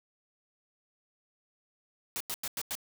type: noise bursts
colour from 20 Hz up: white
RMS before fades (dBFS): -35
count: 5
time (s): 2.16-2.752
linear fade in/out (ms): 0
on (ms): 44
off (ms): 93
effects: none